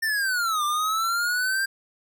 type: linear two-way sweep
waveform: square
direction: down then up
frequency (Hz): 1813 to 1178 to 1594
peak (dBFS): -23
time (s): 0.02-1.66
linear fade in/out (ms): 10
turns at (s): 0.64
effects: none